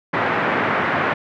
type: band-pass noise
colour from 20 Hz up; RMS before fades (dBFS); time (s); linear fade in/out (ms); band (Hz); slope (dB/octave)
white; -20; 0.13-1.14; 10; 110 to 1900; 24
effects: none